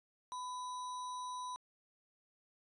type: tone with sample-and-hold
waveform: sine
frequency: 1000 Hz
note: B5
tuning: 21 cents sharp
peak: -40 dBFS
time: 0.32-1.56 s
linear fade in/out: 0 ms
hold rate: 4900 Hz
effects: resampled to 22050 Hz